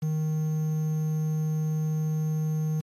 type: tone with quantisation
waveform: triangle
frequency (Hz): 155.56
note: D#3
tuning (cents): 0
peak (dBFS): -22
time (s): 0.02-2.81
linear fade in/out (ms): 10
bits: 8
effects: MP3 64 kbps